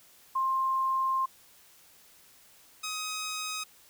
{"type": "tone pair in turn", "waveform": ["sine", "10% pulse"], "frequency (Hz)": [1057, 1260.5], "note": ["C6", "D#6"], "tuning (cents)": [17, 22], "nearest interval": "minor third", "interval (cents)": 305, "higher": "second", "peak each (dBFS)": -25, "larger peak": "neither", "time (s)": [[0.35, 1.26], [2.83, 3.64]], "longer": "first", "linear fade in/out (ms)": 10, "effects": ["white hiss -58 dBFS RMS until 3.89 s"]}